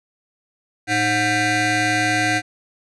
20% pulse ring-modulated tone, 420.4 Hz, G#4, 21 cents sharp, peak -9 dBFS, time 0.87-2.42 s, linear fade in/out 50 ms, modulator 1150 Hz, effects resampled to 22050 Hz

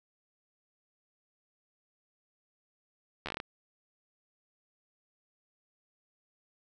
slowing click train, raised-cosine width 0.3 ms, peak -20 dBFS, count 8, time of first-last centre 3.26-3.401 s, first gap 12 ms, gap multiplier 1.17, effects none

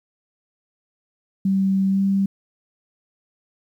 sine tone with pitch glide, 193 to 195.58 Hz, G3 to G3, -27 to -4 cents, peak -16 dBFS, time 1.45-2.26 s, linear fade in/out 5 ms, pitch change +23 cents, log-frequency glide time 1.9-2.01 s, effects 9-bit

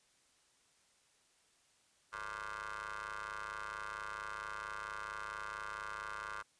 20% pulse ring-modulated tone, 104.4 Hz, G#2, 10 cents sharp, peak -34 dBFS, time 2.12-6.43 s, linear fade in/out 20 ms, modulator 1290 Hz, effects white hiss -71 dBFS RMS until 6.59 s + resampled to 22050 Hz

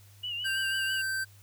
sine tone with vibrato, 2873 Hz, F7, 48 cents sharp, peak -32 dBFS, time 0.23-1.02 s, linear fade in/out 10 ms, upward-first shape sine, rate 6.1 Hz, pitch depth 61 cents each way
square tone with pitch glide, 1568 to 1556.3 Hz, G6 to G6, 0 to -13 cents, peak -30 dBFS, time 0.44-1.25 s, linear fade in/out 20 ms, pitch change -13 cents, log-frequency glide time 0.8-0.91 s
effects added 100 Hz sine -53 dBFS peak until 1.42 s + white hiss -60 dBFS RMS until 1.42 s

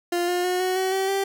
30% pulse tone with pitch steps, 349.2 / 355.9 / 362.8 / 369.8 / 376.9 / 384.1 / 391.5 Hz, F4 / F4 / F#4 / F#4 / F#4 / G4 / G4, 0 / +33 / -34 / -1 / +32 / -35 / -2 cents, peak -19 dBFS, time 0.12-1.24 s, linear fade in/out 5 ms, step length 160 ms, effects none

